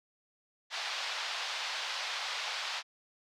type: band-pass noise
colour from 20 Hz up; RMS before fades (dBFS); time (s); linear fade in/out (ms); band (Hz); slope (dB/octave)
white; -37; 0.7-2.83; 50; 670 to 4700; 24
effects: none